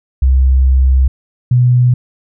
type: tone pair in turn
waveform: sine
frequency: 65.41 / 123.87 Hz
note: C2 / B2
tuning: 0 / +6 cents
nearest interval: major seventh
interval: 1106 cents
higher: second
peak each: -6 dBFS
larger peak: neither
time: 0.22-1.08 / 1.51-1.94 s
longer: first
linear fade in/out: 5 ms
effects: none